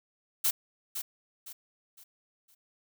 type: noise with echo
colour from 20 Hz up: blue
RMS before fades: -26 dBFS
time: 0.44-0.51 s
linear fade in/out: 10 ms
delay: 510 ms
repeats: 4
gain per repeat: -9 dB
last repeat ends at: 2.55 s
effects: none